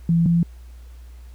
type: tone pair in turn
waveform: sine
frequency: 167.7 / 169.65 Hz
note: E3 / F3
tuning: +30 / -50 cents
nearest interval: unison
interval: 20 cents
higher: second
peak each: -14 dBFS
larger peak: neither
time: 0.09-0.26 / 0.26-0.43 s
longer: neither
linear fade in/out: 2 ms
effects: added 60 Hz sine -38 dBFS peak until 1.34 s + pink hiss -57 dBFS RMS until 1.34 s

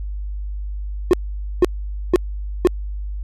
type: tone bursts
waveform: triangle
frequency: 359.4 Hz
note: F4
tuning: 50 cents sharp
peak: -6 dBFS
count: 4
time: 1.11-2.672 s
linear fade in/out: 0 ms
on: 23 ms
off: 490 ms
effects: added 50 Hz sine -24 dBFS peak until 3.23 s + resampled to 32000 Hz

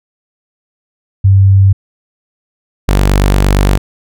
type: tone pair in turn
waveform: sine / sawtooth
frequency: 97.3 / 48.65 Hz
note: G2 / G1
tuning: -12 / -12 cents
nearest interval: octave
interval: 1200 cents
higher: first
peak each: -3 dBFS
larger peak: neither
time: 1.24-1.73 / 2.88-3.78 s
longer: second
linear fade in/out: 10 ms
effects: none

